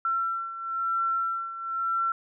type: beating tone pair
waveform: sine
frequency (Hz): 1351 / 1352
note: E6 / E6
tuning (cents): +42 / +43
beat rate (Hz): 1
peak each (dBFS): -27 / -32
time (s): 0.05-2.12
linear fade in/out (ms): 2
effects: none

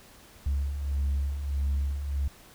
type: beating tone pair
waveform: sine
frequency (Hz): 68.5 / 70.1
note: C#2 / C#2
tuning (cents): -20 / +20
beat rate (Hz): 1.6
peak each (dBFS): -32 / -25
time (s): 0.46-2.28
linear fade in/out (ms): 5
effects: tanh soft clip ceiling -22 dBFS + pink hiss -53 dBFS RMS until 2.54 s

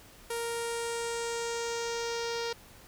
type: tone with low-pass filter sweep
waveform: sawtooth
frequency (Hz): 466.2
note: A#4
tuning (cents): 0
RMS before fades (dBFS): -34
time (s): 0.3-2.53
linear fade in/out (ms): 5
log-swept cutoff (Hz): 11000 to 5000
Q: 2.6
effects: pink hiss -54 dBFS RMS until 2.87 s

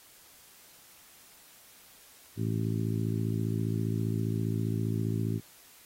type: harmonic tone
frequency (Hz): 55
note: A1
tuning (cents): 0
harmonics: 2 / 3 / 4 / 5 / 6 / 7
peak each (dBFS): -30 / -34 / -36 / -38 / -40 / -41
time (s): 2.36-5.41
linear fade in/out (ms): 50
effects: white hiss -56 dBFS RMS until 5.85 s + AAC 48 kbps

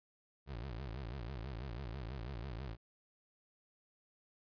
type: tone with vibrato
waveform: 25% pulse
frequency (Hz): 61.8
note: B1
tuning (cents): +2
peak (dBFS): -38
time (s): 0.46-2.77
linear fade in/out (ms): 50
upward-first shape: sine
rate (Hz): 6.1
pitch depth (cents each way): 240
effects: resampled to 11025 Hz

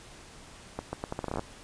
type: accelerating click train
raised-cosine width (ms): 1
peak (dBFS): -18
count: 13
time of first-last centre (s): 0.79-1.394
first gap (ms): 140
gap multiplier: 0.78
effects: pink hiss -50 dBFS RMS until 1.63 s + resampled to 22050 Hz

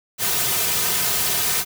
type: noise with comb filter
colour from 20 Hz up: white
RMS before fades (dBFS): -21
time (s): 0.18-1.65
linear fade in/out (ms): 50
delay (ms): 3.6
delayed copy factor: -0.65
effects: none

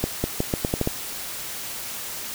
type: accelerating click train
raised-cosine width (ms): 2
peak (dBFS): -8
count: 8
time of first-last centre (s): 0.04-0.874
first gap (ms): 200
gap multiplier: 0.82
effects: white hiss -33 dBFS RMS until 2.34 s

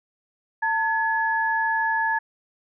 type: tone pair together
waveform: sine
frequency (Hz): 896.9 / 1699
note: A5 / G#6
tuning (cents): +33 / +39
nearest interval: major seventh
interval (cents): 1106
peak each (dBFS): -23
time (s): 0.62-2.19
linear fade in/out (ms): 10
effects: none

